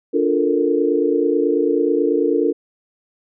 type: chord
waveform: sine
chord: Bb major seventh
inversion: first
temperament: just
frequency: 291.4 / 349.6 / 437 / 466.2 Hz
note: D4 / F4 / A4 / Bb4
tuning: -13 / +2 / -12 / 0 cents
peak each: -20 dBFS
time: 0.13-2.53 s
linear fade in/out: 20 ms
effects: none